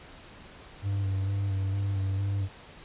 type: tone with vibrato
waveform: triangle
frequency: 98 Hz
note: G2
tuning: in tune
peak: -24 dBFS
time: 0.82-2.49 s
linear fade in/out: 50 ms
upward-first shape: square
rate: 2.2 Hz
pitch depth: 24 cents each way
effects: pink hiss -49 dBFS RMS until 2.84 s + resampled to 8000 Hz